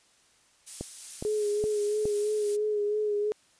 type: noise with tremolo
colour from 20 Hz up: violet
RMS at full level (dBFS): -35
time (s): 0.66-2.57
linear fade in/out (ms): 20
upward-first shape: sine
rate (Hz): 2.8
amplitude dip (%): 25
type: click train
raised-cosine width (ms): 2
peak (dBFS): -20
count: 4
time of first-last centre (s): 0.81-2.055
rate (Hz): 2.41
type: tone with vibrato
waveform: sine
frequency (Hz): 419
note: G#4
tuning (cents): +15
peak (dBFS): -25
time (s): 1.25-3.32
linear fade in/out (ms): 0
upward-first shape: sine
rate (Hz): 3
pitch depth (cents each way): 32
effects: white hiss -63 dBFS RMS until 3.59 s + resampled to 22050 Hz